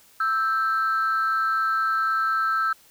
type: tone pair together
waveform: sine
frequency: 1319.4 / 1569 Hz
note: E6 / G6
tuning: +1 / +1 cents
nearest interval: minor third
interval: 300 cents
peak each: -20 / -25 dBFS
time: 0.2-2.73 s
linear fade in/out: 5 ms
effects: tanh soft clip ceiling -16 dBFS + white hiss -55 dBFS RMS until 2.9 s